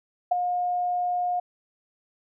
sine tone with ADSR envelope, 715 Hz, F5, 41 cents sharp, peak -15 dBFS, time 0.31-1.4 s, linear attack 10 ms, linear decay 11 ms, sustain -8 dB, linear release 7 ms, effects none

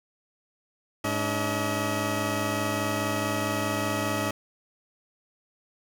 15% pulse tone cluster, 104.1 / 287.5 / 639 Hz, G#2 / D4 / D#5, +5 / -37 / +46 cents, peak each -24 dBFS, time 1.04-4.31 s, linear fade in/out 5 ms, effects none

